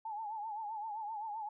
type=tone with vibrato; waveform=sine; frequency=861 Hz; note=A5; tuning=38 cents flat; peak=-38 dBFS; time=0.05-1.49 s; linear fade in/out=5 ms; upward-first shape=triangle; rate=7.7 Hz; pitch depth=110 cents each way; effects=none